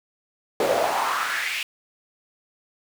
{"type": "noise with high-pass filter sweep", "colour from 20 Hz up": "brown", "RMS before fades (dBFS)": -24, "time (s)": [0.6, 1.63], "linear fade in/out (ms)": 2, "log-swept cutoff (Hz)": [450, 2700], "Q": 3.5, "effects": []}